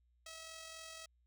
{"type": "tone with amplitude modulation", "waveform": "5% pulse", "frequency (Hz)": 646, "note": "E5", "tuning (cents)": -35, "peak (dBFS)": -36, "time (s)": [0.26, 1.06], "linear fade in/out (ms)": 5, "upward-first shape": "sine", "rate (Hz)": 43.7, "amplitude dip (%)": 35, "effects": ["added 60 Hz sine -70 dBFS peak until 1.26 s"]}